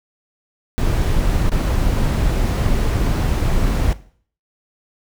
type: noise with dropouts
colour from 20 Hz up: brown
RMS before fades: -17 dBFS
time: 0.78-3.93 s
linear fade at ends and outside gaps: 0 ms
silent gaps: 1.494-1.518 s
effects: noise-tail reverb RT60 0.5 s tail -17 dB re dry